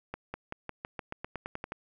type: accelerating click train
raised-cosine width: 0.5 ms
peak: -21 dBFS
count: 13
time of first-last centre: 0.14-1.721 s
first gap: 200 ms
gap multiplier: 0.92
effects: none